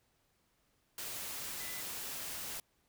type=tone in noise; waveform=sine; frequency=2006 Hz; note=B6; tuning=26 cents sharp; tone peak=-49 dBFS; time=1.6-1.81 s; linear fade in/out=2 ms; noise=white; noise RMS=-42 dBFS; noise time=0.98-2.6 s; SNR=-10 dB; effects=pink hiss -75 dBFS RMS until 2.88 s